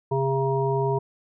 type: harmonic tone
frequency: 135.1 Hz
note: C#3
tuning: 44 cents flat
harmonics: 1 / 3 / 5 / 7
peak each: -25 / -24 / -32 / -28 dBFS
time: 0.11-0.99 s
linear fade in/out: 10 ms
effects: none